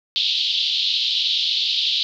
white band-pass noise, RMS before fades -21 dBFS, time 0.16-2.03 s, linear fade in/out 0 ms, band 3100 to 4200 Hz, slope 48 dB/octave, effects none

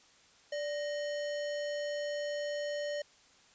sine tone with sample-and-hold, 585 Hz, D5, 7 cents flat, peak -33 dBFS, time 0.52-3.02 s, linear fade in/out 5 ms, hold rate 2450 Hz, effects white hiss -62 dBFS RMS until 3.54 s + resampled to 16000 Hz

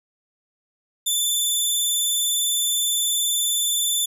15% pulse tone with vibrato, 3520 Hz, A7, in tune, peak -13 dBFS, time 1.06-4.06 s, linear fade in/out 10 ms, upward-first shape triangle, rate 20 Hz, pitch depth 42 cents each way, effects none

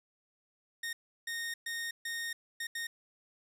sawtooth tone bursts at uneven times, 1849 Hz, A#6, 15 cents flat, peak -32 dBFS, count 6, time 0.83-0.93 / 1.27-1.54 / 1.66-1.91 / 2.05-2.33 / 2.6-2.67 / 2.75-2.87 s, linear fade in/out 5 ms, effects resampled to 32000 Hz + 10-bit

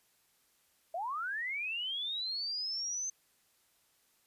sine linear sweep, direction up, 637 to 6270 Hz, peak -34 dBFS, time 0.94-3.1 s, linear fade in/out 5 ms, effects white hiss -71 dBFS RMS until 4.26 s + resampled to 32000 Hz

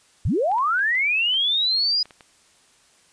sine linear sweep, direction up, 55 to 4978 Hz, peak -18 dBFS, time 0.25-2.03 s, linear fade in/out 5 ms
clicks, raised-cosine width 0.3 ms, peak -28 dBFS, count 8, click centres 0.516 / 0.584 / 0.793 / 0.952 / 1.342 / 2.056 / 2.108 / 2.208 s
effects white hiss -57 dBFS RMS until 3.12 s + resampled to 22050 Hz

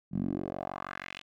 10% pulse tone with band-pass filter sweep, 46.27 Hz, F#1, 1 cent sharp, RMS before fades -36 dBFS, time 0.11-1.23 s, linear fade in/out 50 ms, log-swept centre 170 to 3300 Hz, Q 2.6, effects none

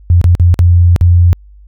sine tone with dropouts, 87.31 Hz, F2, in tune, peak -3 dBFS, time 0.1-1.33 s, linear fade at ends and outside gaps 0 ms, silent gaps 0.214-0.242 / 0.351-0.398 / 0.542-0.591 / 0.962-1.011 s, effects added 50 Hz sine -35 dBFS peak until 1.67 s

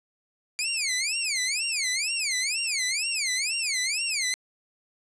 15% pulse tone with vibrato, 2349 Hz, D7, in tune, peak -18 dBFS, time 0.59-4.34 s, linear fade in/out 0 ms, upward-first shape sine, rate 2.1 Hz, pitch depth 290 cents each way, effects resampled to 22050 Hz + 9-bit

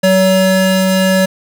square tone pair together, 188.9 / 566.1 Hz, F#3 / C#5, +36 / +36 cents, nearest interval octave + perfect fifth, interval 1900 cents, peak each -12 dBFS, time 0.03-1.26 s, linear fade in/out 10 ms, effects none

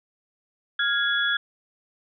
sine tone cluster, 1406 / 1655 / 3383 Hz, F6 / G#6 / G#7, +11 / -6 / +31 cents, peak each -26 / -24 / -26 dBFS, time 0.79-1.37 s, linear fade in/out 5 ms, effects none

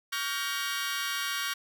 20% pulse chord, G half-diminished seventh, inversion second, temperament just, 1128.9 / 1411.2 / 1568 / 1881.6 Hz, Db6 / F6 / G6 / Bb6, +31 / +18 / 0 / +16 cents, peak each -31 dBFS, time 0.12-1.54 s, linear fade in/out 10 ms, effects none

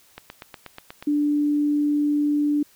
click train, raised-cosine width 0.3 ms, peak -20 dBFS, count 8, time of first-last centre 0.18-1.025 s, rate 8.28 Hz
sine tone, 293.7 Hz, D4, in tune, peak -18 dBFS, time 1.07-2.63 s, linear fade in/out 5 ms
effects white hiss -56 dBFS RMS until 2.75 s

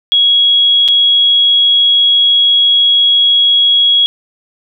sine tone with dropouts, 3322 Hz, G#7, in tune, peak -6 dBFS, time 0.12-4.06 s, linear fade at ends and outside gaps 0 ms, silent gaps 0.879-0.885 s, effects none

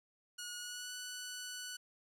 10% pulse tone with pitch glide, 1448 to 1484.4 Hz, F#6 to F#6, -38 to +5 cents, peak -34 dBFS, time 0.38-1.77 s, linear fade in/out 10 ms, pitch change +43 cents, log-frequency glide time 0.57-0.93 s, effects none

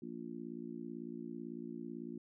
harmonic tone, 58 Hz, A#1, 8 cents flat, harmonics 3 / 4 / 5 / 6, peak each -51 / -46 / -48 / -48 dBFS, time 0.02-2.18 s, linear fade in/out 5 ms, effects none

